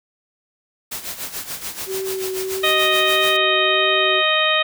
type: noise with tremolo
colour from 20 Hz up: white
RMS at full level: -27 dBFS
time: 0.91-3.37 s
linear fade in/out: 10 ms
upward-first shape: sine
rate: 6.9 Hz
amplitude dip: 70%
type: tone with vibrato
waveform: sine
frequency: 380 Hz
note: F#4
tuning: 46 cents sharp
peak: -23 dBFS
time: 1.86-4.23 s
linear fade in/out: 50 ms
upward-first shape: sine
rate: 1.6 Hz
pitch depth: 14 cents each way
type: harmonic tone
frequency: 622.3 Hz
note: D#5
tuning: in tune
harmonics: 1 / 2 / 3 / 4 / 5 / 6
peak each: -22 / -22 / -22 / -22 / -22 / -22 dBFS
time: 2.63-4.63 s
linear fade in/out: 10 ms
effects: none